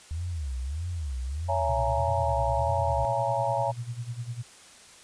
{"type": "tone with vibrato", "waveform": "sine", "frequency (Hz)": 74.8, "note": "D2", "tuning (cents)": 32, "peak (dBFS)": -29, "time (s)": [0.11, 3.05], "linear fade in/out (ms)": 0, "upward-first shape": "sine", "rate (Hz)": 1.6, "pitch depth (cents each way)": 300}
{"type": "chord", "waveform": "sine", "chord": "A# half-diminished seventh", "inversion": "first", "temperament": "just", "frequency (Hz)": [559.4, 671.3, 839.1, 932.3], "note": ["C#5", "E5", "G#5", "A#5"], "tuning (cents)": [16, 31, 18, 0], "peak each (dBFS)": -30, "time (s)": [1.48, 3.72], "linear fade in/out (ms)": 20}
{"type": "tone with tremolo", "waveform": "sine", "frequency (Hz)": 119.3, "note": "A#2", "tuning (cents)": 41, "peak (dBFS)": -29, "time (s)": [1.68, 4.43], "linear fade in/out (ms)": 20, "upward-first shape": "sine", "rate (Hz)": 10, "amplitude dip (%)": 80}
{"effects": ["white hiss -51 dBFS RMS until 5.03 s", "resampled to 22050 Hz"]}